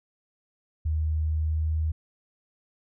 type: tone with pitch glide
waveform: sine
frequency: 78 to 78.82 Hz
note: D#2 to D#2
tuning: +5 to +23 cents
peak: -23 dBFS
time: 0.85-1.92 s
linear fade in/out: 10 ms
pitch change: +18 cents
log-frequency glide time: 1.36-1.8 s
effects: none